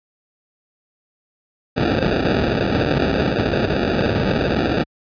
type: noise with sample-and-hold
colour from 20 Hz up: violet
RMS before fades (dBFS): -18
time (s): 1.76-4.84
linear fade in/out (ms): 20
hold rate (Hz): 1050
effects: high-pass 60 Hz 12 dB/octave + resampled to 11025 Hz